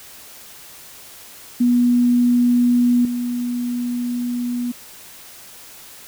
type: tone with level steps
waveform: sine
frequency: 243.2 Hz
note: B3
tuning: 26 cents flat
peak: -12 / -20 dBFS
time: 1.6-4.72 s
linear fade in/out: 10 ms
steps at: 3.05 s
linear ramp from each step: 2 ms
effects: white hiss -41 dBFS RMS until 6.07 s